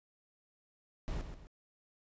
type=noise with echo; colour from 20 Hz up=brown; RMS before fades=-37 dBFS; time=1.08-1.21 s; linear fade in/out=0 ms; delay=130 ms; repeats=2; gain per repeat=-8 dB; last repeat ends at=1.47 s; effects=resampled to 16000 Hz